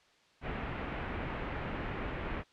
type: low-pass noise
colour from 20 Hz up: pink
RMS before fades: -38 dBFS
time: 0.41-2.44 s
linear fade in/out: 50 ms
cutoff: 2600 Hz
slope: 24 dB/octave
effects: white hiss -65 dBFS RMS until 2.52 s + low-pass 4000 Hz 12 dB/octave